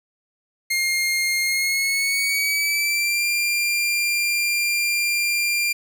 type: tone with pitch glide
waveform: sawtooth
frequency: 2127 to 2387 Hz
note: C7 to D7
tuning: +28 to +28 cents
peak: -16 dBFS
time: 0.7-5.73 s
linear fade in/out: 10 ms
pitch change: +200 cents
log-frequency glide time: 1.43-3.26 s
effects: 9-bit